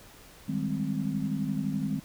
sine chord, Ab major seventh, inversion second, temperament equal, 155.56 / 196 / 207.7 / 261.6 Hz, Eb3 / G3 / Ab3 / C4, 0 / 0 / 0 / 0 cents, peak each -33 dBFS, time 0.48-2 s, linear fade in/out 10 ms, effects pink hiss -52 dBFS RMS until 2.04 s

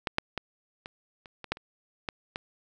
clicks, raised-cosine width 0.3 ms, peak -12 / -8 / -15 / -23 / -30 / -24 / -11 / -29 / -15 / -17 dBFS, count 10, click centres 0.072 / 0.184 / 0.377 / 0.859 / 1.258 / 1.443 / 1.52 / 1.571 / 2.088 / 2.359 s, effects none

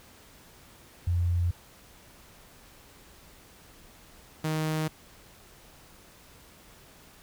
sine / sawtooth tone pair in turn, 87.2 / 156.45 Hz, F2 / D#3, -2 / +10 cents, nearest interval minor seventh, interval 1012 cents, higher second, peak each -23 dBFS, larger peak neither, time 1.07-1.51 / 4.44-4.88 s, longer neither, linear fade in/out 5 ms, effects pink hiss -54 dBFS RMS until 7.22 s

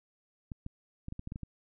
clicks, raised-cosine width 5 ms, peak -27 dBFS, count 9, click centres 0.518 / 0.664 / 1.084 / 1.124 / 1.194 / 1.274 / 1.321 / 1.359 / 1.433 s, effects none

